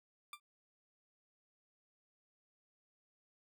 20% pulse tone with exponential decay, 1182 Hz, D6, 11 cents sharp, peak -37 dBFS, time 0.33-0.4 s, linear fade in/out 2 ms, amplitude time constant 15 ms, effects none

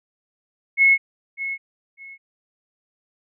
sine tone with echo, 2182 Hz, C#7, 28 cents flat, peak -11 dBFS, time 0.77-0.98 s, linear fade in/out 50 ms, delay 600 ms, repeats 2, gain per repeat -13 dB, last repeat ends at 2.18 s, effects none

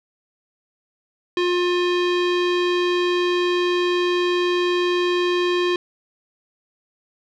square tone with low-pass filter, 355.2 Hz, F4, 29 cents sharp, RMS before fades -20 dBFS, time 1.37-5.76 s, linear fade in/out 2 ms, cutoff 3500 Hz, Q 2.2, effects none

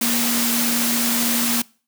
sine tone in noise, 236.3 Hz, A#3, 24 cents sharp, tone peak -22 dBFS, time 0.01-1.62 s, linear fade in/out 5 ms, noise white, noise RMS -21 dBFS, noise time 0.01-1.62 s, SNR -4 dB, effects noise-tail reverb RT60 0.4 s tail -24 dB re dry + high-pass 150 Hz 12 dB/octave

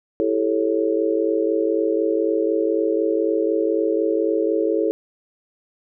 sine chord, A dominant seventh, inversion second, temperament just, 330 / 396 / 440 / 550 Hz, E4 / G4 / A4 / C#5, +2 / +18 / 0 / -14 cents, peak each -22 / -25 / -21 / -25 dBFS, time 0.2-4.91 s, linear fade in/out 0 ms, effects none

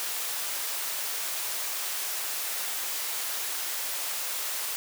white high-pass noise, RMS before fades -32 dBFS, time 0-4.76 s, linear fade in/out 0 ms, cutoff 550 Hz, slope 12 dB/octave, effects none

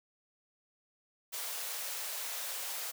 white high-pass noise, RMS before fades -39 dBFS, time 1.32-2.92 s, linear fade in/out 20 ms, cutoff 450 Hz, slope 48 dB/octave, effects none

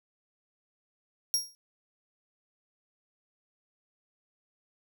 sawtooth tone with exponential decay, 5600 Hz, F8, 4 cents sharp, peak -19 dBFS, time 1.34-1.55 s, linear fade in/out 0 ms, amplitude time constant 45 ms, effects none

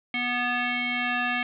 sine tone with frequency modulation, 245.7 Hz, B3, 9 cents flat, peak -24 dBFS, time 0.14-1.43 s, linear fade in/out 2 ms, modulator 490 Hz, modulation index 5.5, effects none

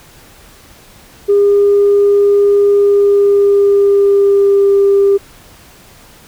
sine tone with pitch glide, 404.9 to 397.7 Hz, G#4 to G4, -44 to +25 cents, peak -5 dBFS, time 1.28-5.18 s, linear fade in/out 20 ms, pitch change -31 cents, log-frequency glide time 2.72-4.72 s, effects tanh soft clip ceiling -2 dBFS + pink hiss -41 dBFS RMS until 6.27 s

